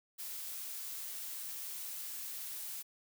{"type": "noise", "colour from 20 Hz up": "blue", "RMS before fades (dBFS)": -43, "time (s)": [0.18, 2.83], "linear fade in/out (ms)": 20, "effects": []}